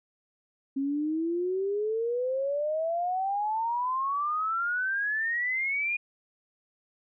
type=exponential sweep; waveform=sine; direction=up; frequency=268.8 to 2456 Hz; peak=-26 dBFS; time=0.76-5.97 s; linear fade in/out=10 ms; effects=none